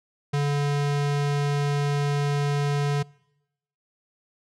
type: tone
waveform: square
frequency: 143.8 Hz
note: D3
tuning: 36 cents flat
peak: -22 dBFS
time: 0.33-3.03 s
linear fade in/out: 10 ms
effects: noise-tail reverb RT60 0.9 s tail -25 dB re dry + low-pass 7000 Hz 12 dB/octave